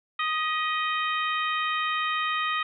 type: harmonic tone with a mistuned harmonic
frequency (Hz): 622.3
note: D#5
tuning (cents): 0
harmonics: 2 / 3 / 4 / 5 / 6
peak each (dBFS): -27 / -31 / -33 / -35 / -37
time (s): 0.19-2.63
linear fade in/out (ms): 5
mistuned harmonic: 3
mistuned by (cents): +35
effects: none